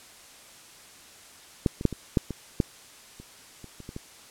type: clicks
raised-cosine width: 3 ms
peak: -8 / -20 / -6 / -20 / -7 / -19 / -8 / -30 / -29 / -29 / -25 / -22 dBFS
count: 12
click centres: 1.662 / 1.811 / 1.853 / 1.927 / 2.172 / 2.307 / 2.602 / 3.2 / 3.643 / 3.803 / 3.891 / 3.964 s
effects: white hiss -50 dBFS RMS until 4.3 s + low-pass 10000 Hz 12 dB/octave